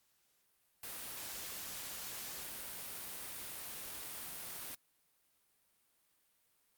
white noise, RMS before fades -45 dBFS, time 0.83-4.75 s, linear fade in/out 5 ms, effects white hiss -75 dBFS RMS until 6.77 s + Opus 48 kbps

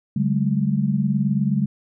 sine tone cluster, 143.2 / 191.8 / 210.8 Hz, D3 / G3 / G#3, -43 / -37 / +26 cents, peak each -22 dBFS, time 0.16-1.66 s, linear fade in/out 5 ms, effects none

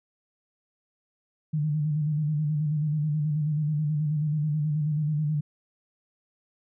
sine tone with vibrato, 151.2 Hz, D#3, 49 cents flat, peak -23 dBFS, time 1.53-5.41 s, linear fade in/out 10 ms, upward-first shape square, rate 9.3 Hz, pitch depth 46 cents each way, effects none

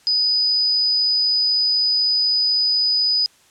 sine tone, 4978 Hz, D#8, in tune, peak -15 dBFS, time 0.07-3.26 s, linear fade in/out 0 ms, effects white hiss -54 dBFS RMS until 3.5 s + low-pass 9000 Hz 12 dB/octave

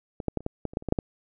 clicks, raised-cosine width 2 ms, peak -20 / -12 / -13 / -30 / -15 / -16 / -29 / -12 / -30 / -16 / -6 / -12 dBFS, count 12, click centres 0.202 / 0.283 / 0.373 / 0.406 / 0.464 / 0.653 / 0.735 / 0.771 / 0.824 / 0.887 / 0.924 / 0.988 s, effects none

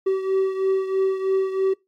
triangle beating tone pair, 382.5 / 385.6 Hz, G4 / G4, -42 / -28 cents, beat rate 3.1 Hz, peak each -18 / -24 dBFS, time 0.06-1.74 s, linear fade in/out 10 ms, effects noise-tail reverb RT60 0.2 s tail -23 dB re dry + AAC 64 kbps

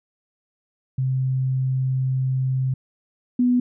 sine tone pair in turn, 130.81 / 246.9 Hz, C3 / B3, 0 / 0 cents, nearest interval major seventh, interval 1100 cents, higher second, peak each -19 / -15 dBFS, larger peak second, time 0.98-2.74 / 3.39-3.6 s, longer first, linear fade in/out 5 ms, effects none

